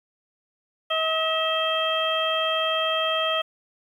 harmonic tone with a mistuned harmonic, 639 Hz, D#5, 46 cents sharp, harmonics 1 / 2 / 3 / 4 / 5, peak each -26 / -27 / -34 / -31 / -26 dBFS, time 0.9-3.42 s, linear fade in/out 10 ms, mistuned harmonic 4, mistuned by +50 cents, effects 9-bit

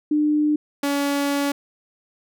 sine / sawtooth tone pair in turn, 300 / 283.2 Hz, D4 / C#4, +37 / +37 cents, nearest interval minor second, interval 100 cents, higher first, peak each -16 dBFS, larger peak neither, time 0.11-0.56 / 0.83-1.52 s, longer second, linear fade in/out 5 ms, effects none

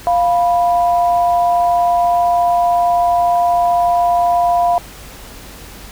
sine tone pair together, 698.5 / 983.3 Hz, F5 / B5, 0 / -8 cents, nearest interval tritone, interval 592 cents, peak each -11 / -19 dBFS, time 0.07-4.78 s, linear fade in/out 0 ms, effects added 49 Hz sine -38 dBFS peak until 5.91 s + pink hiss -36 dBFS RMS until 5.91 s

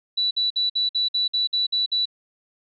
sine tone bursts, 3951 Hz, B7, in tune, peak -19 dBFS, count 10, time 0.17-2.056 s, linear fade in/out 10 ms, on 140 ms, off 54 ms, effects none

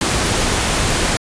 pink noise, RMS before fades -17 dBFS, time 0.01-1.17 s, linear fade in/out 2 ms, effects resampled to 22050 Hz

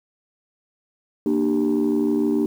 sine chord, G minor, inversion first, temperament equal with one note detuned, 233.1 / 299.7 / 392 Hz, Bb3 / D4 / G4, 0 / +35 / 0 cents, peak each -21 / -19 / -22 dBFS, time 1.26-2.46 s, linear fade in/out 2 ms, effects tanh soft clip ceiling -13 dBFS + 8-bit

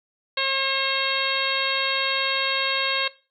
harmonic tone, 539 Hz, C#5, 49 cents flat, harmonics 1 / 2 / 3 / 4 / 5 / 6 / 7 / 8, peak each -30 / -30 / -30 / -30 / -30 / -30 / -30 / -30 dBFS, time 0.37-3.08 s, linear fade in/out 5 ms, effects noise-tail reverb RT60 0.3 s tail -17 dB re dry

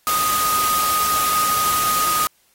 sine tone in noise, 1243 Hz, D#6, 2 cents flat, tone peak -18 dBFS, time 0.07-2.27 s, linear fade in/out 0 ms, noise white, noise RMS -23 dBFS, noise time 0.07-2.27 s, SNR +2 dB, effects white hiss -60 dBFS RMS until 2.54 s + AAC 48 kbps

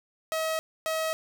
sawtooth tone pair in turn, 639 / 639 Hz, D#5 / D#5, +46 / +46 cents, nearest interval unison, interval 0 cents, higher neither, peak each -23 dBFS, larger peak neither, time 0.32-0.59 / 0.86-1.13 s, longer neither, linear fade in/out 0 ms, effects none

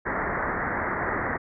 white low-pass noise, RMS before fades -28 dBFS, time 0.05-1.38 s, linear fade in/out 20 ms, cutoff 2000 Hz, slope 96 dB/octave, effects none

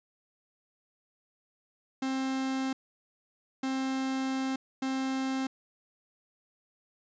45% pulse tone bursts at uneven times, 264.8 Hz, C4, 21 cents sharp, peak -29 dBFS, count 3, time 2.02-2.73 / 3.63-4.56 / 4.82-5.47 s, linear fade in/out 5 ms, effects resampled to 16000 Hz

